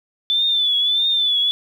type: tone with vibrato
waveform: sine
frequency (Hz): 3504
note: A7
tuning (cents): -8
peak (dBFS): -15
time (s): 0.3-1.51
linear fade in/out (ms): 0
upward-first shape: triangle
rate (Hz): 1.6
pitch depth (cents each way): 84
effects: 8-bit